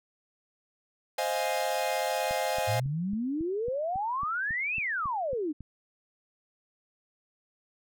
45% pulse chord, F minor seventh, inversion second, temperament equal, 523.3 / 622.3 / 698.5 / 830.6 Hz, C5 / Eb5 / F5 / Ab5, 0 / 0 / 0 / 0 cents, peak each -33 dBFS, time 1.18-2.8 s, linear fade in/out 5 ms
click train, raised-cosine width 5 ms, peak -30 dBFS, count 13, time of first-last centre 2.31-5.607 s, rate 3.64 Hz
sine exponential two-way sweep, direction up then down, 101.3 to 2709 to 283.2 Hz, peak -28 dBFS, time 2.67-5.53 s, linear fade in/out 20 ms, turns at 4.77 s
effects none

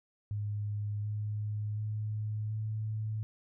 sine tone with pitch steps, 103.9 / 105.41 / 106.94 / 108.5 Hz, G#2 / G#2 / A2 / A2, +1 / +26 / -49 / -24 cents, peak -32 dBFS, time 0.31-3.23 s, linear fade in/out 0 ms, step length 730 ms, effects none

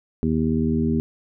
harmonic tone with a mistuned harmonic, 79.3 Hz, D#2, 33 cents sharp, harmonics 1 / 2 / 3 / 4 / 5, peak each -27 / -25 / -21 / -29 / -28 dBFS, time 0.23-1 s, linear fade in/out 0 ms, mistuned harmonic 1, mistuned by +18 cents, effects none

